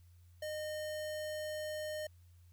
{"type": "tone", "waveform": "square", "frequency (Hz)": 612, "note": "D#5", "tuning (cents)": -29, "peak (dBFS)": -39, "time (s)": [0.42, 2.07], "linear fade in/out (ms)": 5, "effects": ["added 87 Hz sine -58 dBFS peak until 2.52 s", "white hiss -75 dBFS RMS until 2.52 s"]}